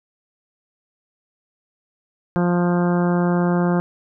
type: harmonic tone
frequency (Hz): 175.7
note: F3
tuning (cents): +11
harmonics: 1 / 2 / 3 / 4 / 5 / 6 / 7 / 8 / 9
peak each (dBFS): -17 / -23 / -27 / -29 / -31 / -33 / -34 / -35 / -36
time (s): 2.36-3.8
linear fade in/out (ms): 0
effects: none